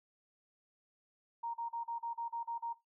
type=tone bursts; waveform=sine; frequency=932.3 Hz; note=A#5; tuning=in tune; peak=-36 dBFS; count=9; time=1.43-2.732 s; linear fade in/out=10 ms; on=110 ms; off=39 ms; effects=noise-tail reverb RT60 0.2 s tail -17 dB re dry